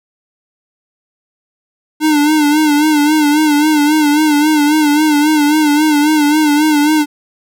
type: tone with vibrato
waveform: square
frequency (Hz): 300.8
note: D4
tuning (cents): +42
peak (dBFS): -9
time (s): 2-7.06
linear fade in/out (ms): 50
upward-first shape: sine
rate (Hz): 3.7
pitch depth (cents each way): 63
effects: none